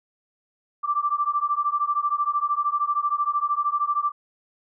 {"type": "beating tone pair", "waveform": "sine", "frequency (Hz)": [1167, 1180], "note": ["D6", "D6"], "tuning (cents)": [-11, 8], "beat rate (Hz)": 13, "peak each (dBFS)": -24, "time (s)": [0.83, 4.12], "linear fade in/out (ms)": 20, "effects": []}